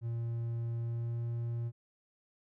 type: tone with pitch glide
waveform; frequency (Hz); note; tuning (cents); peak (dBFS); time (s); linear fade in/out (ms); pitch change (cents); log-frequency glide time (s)
triangle; 116.54 to 117.49; A#2 to A#2; 0 to +14; -31; 0.01-1.72; 50; +14; 0.78-1.22
effects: none